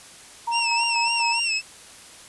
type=tone with tremolo; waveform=sine; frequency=934 Hz; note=A#5; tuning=3 cents sharp; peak=-22 dBFS; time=0.47-1.4 s; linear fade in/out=10 ms; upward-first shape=square; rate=4.1 Hz; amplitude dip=40%
type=tone with vibrato; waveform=25% pulse; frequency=2678 Hz; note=E7; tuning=27 cents sharp; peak=-18 dBFS; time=0.51-1.62 s; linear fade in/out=50 ms; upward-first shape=sine; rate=3.6 Hz; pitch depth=69 cents each way
effects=white hiss -45 dBFS RMS until 2.28 s + resampled to 24000 Hz